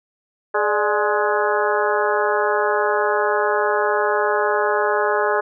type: harmonic tone with a mistuned harmonic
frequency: 209.7 Hz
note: G#3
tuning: 17 cents sharp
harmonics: 2 / 3 / 4 / 5 / 6 / 7 / 8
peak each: -21 / -23 / -24 / -25 / -26 / -26 / -27 dBFS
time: 0.54-5.41 s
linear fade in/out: 10 ms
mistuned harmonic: 3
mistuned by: -94 cents
effects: none